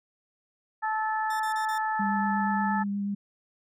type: harmonic tone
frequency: 435.5 Hz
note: A4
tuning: 18 cents flat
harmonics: 2 / 3 / 4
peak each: -27 / -34 / -33 dBFS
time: 0.82-2.84 s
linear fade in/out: 20 ms
type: tone bursts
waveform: 10% pulse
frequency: 1800 Hz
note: A6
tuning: 39 cents sharp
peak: -31 dBFS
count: 4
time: 1.3-1.782 s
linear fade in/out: 5 ms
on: 98 ms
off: 30 ms
type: tone with vibrato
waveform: sine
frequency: 201.2 Hz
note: G3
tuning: 45 cents sharp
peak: -27 dBFS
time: 1.99-3.15 s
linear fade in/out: 10 ms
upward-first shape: triangle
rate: 8.4 Hz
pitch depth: 13 cents each way
effects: none